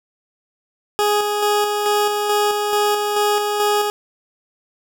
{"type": "tone with tremolo", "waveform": "20% pulse", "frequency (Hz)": 415.3, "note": "G#4", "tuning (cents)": 0, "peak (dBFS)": -10, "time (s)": [0.99, 3.9], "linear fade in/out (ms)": 0, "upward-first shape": "square", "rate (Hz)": 2.3, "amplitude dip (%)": 35, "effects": []}